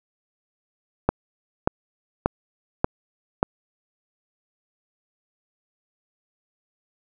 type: click train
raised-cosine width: 1 ms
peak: -3 dBFS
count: 5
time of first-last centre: 1.09-3.429 s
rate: 1.71 Hz
effects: none